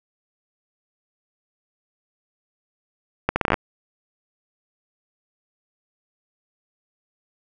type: accelerating click train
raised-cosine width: 0.5 ms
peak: -3 dBFS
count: 9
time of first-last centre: 3.29-3.542 s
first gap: 70 ms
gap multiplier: 0.75
effects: none